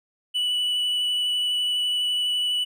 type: tone with vibrato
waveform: triangle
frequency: 2960 Hz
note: F#7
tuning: in tune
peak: -20 dBFS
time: 0.34-2.65 s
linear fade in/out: 20 ms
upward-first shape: sine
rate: 12 Hz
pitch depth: 11 cents each way
effects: none